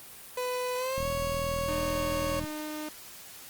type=tone with pitch glide; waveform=30% pulse; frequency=499.4 to 554.1 Hz; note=B4 to C#5; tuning=+19 to -1 cents; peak=-27 dBFS; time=0.37-2.4 s; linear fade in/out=5 ms; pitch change=+180 cents; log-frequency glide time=0.76-1.07 s
type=click train; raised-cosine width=5 ms; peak=-25 dBFS; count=61; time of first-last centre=0.98-2.44 s; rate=41.1 Hz
type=tone; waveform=sawtooth; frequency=304.9 Hz; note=D#4; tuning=35 cents flat; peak=-31 dBFS; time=1.68-2.89 s; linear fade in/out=5 ms
effects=white hiss -47 dBFS RMS until 3.49 s + Opus 32 kbps